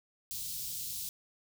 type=band-stop noise; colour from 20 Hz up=white; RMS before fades=-39 dBFS; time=0.31-1.09 s; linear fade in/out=0 ms; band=170 to 3600 Hz; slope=24 dB/octave; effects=none